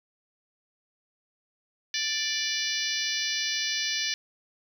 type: harmonic tone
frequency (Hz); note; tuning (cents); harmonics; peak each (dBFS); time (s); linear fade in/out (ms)
587.3; D5; 0; 3 / 4 / 5 / 6 / 7 / 8 / 9 / 10; -35 / -35 / -35 / -35 / -35 / -35 / -35 / -35; 1.94-4.14; 2
effects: 9-bit